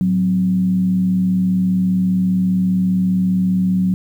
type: tone with frequency modulation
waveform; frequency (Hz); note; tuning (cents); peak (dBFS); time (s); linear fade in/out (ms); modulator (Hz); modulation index
sine; 185; F#3; 0; -13; 0.01-3.94; 0; 75; 0.36
effects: 8-bit